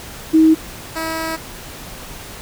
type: tone pair in turn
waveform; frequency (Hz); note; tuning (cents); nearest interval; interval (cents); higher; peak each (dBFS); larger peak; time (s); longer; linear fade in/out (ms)
sine / 10% pulse; 318 / 323; D#4 / E4; +38 / -35; unison; 27; second; -7 / -13; first; 0.33-0.55 / 0.95-1.37; second; 20
effects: pink hiss -34 dBFS RMS until 2.41 s